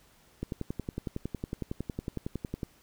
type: click train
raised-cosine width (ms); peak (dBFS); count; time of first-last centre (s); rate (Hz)
3; -20; 25; 0.43-2.632; 10.9
effects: pink hiss -62 dBFS RMS until 2.82 s